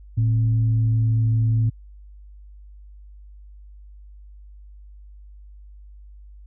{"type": "tone with frequency modulation", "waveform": "sine", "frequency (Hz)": 112.4, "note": "A2", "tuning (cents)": 37, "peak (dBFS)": -16, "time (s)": [0.17, 1.7], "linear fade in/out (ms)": 10, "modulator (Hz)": 150, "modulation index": 0.23, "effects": ["added 50 Hz sine -41 dBFS peak until 6.46 s"]}